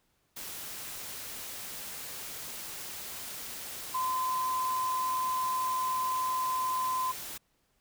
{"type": "tone in noise", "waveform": "sine", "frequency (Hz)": 1026, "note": "C6", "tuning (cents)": -34, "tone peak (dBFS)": -28, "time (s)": [3.94, 7.12], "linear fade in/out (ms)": 10, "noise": "white", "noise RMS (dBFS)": -41, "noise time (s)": [0.36, 7.38], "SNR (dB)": 10, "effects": ["pink hiss -73 dBFS RMS until 7.8 s"]}